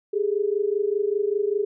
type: tone pair together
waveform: sine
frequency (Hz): 400 / 425.1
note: G4 / G#4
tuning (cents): +35 / +40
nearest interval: minor second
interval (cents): 105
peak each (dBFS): -23 / -24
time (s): 0.13-1.65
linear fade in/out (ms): 10
effects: none